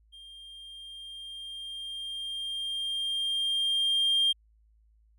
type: tone with level ramp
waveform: triangle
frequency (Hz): 3200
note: G7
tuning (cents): +35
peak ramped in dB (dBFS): -45 to -19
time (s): 0.12-4.33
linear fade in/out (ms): 20
effects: tanh soft clip ceiling -16 dBFS + added 54 Hz sine -60 dBFS peak until 5.18 s